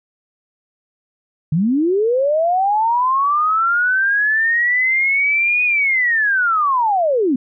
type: linear two-way sweep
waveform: sine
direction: up then down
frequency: 143.8 to 2488 to 236 Hz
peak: -13 dBFS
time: 1.52-7.36 s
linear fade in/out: 5 ms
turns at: 5.64 s
effects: none